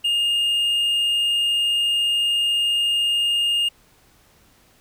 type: tone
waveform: triangle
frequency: 2831 Hz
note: F7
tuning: 23 cents sharp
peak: -16 dBFS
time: 0.04-3.69 s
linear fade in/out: 10 ms
effects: pink hiss -56 dBFS RMS until 4.8 s